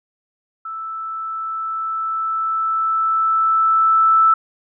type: tone with level ramp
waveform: sine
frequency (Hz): 1318.5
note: E6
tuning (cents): 0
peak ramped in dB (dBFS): -26 to -9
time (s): 0.65-4.34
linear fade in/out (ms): 5
effects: none